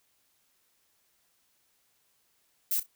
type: noise with echo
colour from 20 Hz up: violet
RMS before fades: -28 dBFS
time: 2.71-2.8 s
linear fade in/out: 5 ms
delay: 32 ms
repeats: 2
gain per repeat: -14 dB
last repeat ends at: 2.864 s
effects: white hiss -71 dBFS RMS until 2.95 s